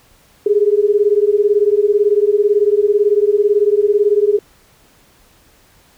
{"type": "beating tone pair", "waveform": "sine", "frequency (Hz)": [404.1, 422.1], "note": ["G#4", "G#4"], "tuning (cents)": [-47, 28], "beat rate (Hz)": 18, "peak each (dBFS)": -13, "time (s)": [0.46, 4.39], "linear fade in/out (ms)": 5, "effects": ["pink hiss -51 dBFS RMS until 5.97 s"]}